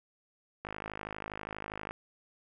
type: click train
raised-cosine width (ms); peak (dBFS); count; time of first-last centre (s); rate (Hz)
0.5; -23; 67; 0.65-1.91; 52.4
effects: none